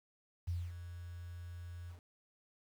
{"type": "tone with ADSR envelope", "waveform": "sine", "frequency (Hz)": 87.1, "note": "F2", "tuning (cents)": -4, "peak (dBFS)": -33, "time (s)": [0.47, 2.01], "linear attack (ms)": 15, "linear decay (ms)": 230, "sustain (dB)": -11, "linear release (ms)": 120, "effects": ["10-bit"]}